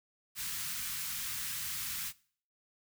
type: band-stop noise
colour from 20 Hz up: white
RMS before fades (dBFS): -38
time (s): 0.35-2.13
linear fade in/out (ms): 50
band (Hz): 200 to 1200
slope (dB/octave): 24
effects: noise-tail reverb RT60 0.5 s tail -21 dB re dry